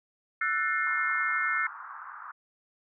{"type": "chord", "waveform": "sine", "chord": "F# half-diminished seventh", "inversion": "third", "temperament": "just", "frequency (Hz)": [1332, 1480, 1776, 2131], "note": ["E6", "F#6", "A6", "C7"], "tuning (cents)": [18, 0, 16, 31], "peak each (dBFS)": -31, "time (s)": [0.41, 1.67], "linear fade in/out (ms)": 5}
{"type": "band-pass noise", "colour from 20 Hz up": "pink", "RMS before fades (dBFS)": -43, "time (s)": [0.86, 2.32], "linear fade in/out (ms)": 10, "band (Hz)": [1000, 1500], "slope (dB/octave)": 48}
{"effects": []}